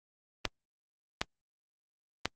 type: clicks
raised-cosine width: 0.2 ms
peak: -10 dBFS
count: 3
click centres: 0.453 / 1.215 / 2.256 s
effects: Opus 32 kbps